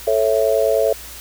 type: chord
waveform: sine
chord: A major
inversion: none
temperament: just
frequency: 440 / 550 / 660 Hz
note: A4 / C#5 / E5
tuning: 0 / -14 / +2 cents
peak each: -18 dBFS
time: 0.07-0.93 s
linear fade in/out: 5 ms
effects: added 60 Hz sine -41 dBFS peak until 1.2 s + white hiss -36 dBFS RMS until 1.2 s